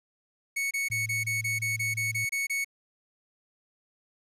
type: tone bursts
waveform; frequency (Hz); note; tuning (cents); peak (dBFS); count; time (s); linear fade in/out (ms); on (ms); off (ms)
45% pulse; 2217; C#7; 0; -27; 12; 0.56-2.646; 10; 150; 26
type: tone with vibrato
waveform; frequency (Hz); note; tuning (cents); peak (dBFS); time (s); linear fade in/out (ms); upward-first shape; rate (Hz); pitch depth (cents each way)
sine; 110.3; A2; +5; -35; 0.9-2.25; 5; sine; 5.8; 9
effects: resampled to 32000 Hz + 10-bit